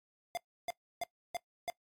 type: tone bursts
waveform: square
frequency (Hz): 698.5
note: F5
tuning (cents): 0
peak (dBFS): -35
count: 5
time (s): 0.35-1.7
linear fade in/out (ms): 0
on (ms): 22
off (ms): 310
effects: noise-tail reverb RT60 0.1 s tail -20 dB re dry + AAC 64 kbps